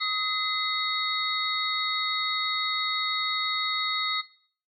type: tone cluster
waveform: sine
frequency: 1261 / 2048 / 3776 / 4330 Hz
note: D#6 / C7 / A#7 / C#8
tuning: +23 / -38 / +22 / -41 cents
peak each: -31 dBFS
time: 0-4.22 s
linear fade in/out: 20 ms
effects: noise-tail reverb RT60 0.5 s tail -18 dB re dry